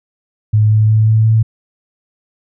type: tone with pitch steps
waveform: sine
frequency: 107.1 / 108.09 / 109.1 / 110.11 / 111.13 Hz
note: A2 / A2 / A2 / A2 / A2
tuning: -46 / -30 / -14 / +2 / +18 cents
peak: -7 dBFS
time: 0.53-1.43 s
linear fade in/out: 10 ms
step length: 180 ms
effects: none